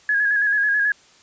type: tone with vibrato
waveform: sine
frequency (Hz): 1665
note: G#6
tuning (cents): +4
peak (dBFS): -16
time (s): 0.09-0.92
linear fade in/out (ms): 2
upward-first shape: square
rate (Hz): 9.2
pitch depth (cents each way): 36
effects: white hiss -52 dBFS RMS until 1.22 s + resampled to 16000 Hz